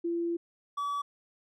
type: tone pair in turn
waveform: sine / triangle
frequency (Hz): 340.1 / 1144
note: F4 / D6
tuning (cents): -46 / -46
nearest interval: octave + major sixth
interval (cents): 2100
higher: second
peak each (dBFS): -28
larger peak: neither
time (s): 0.04-0.37 / 0.77-1.02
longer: first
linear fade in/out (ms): 10
effects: none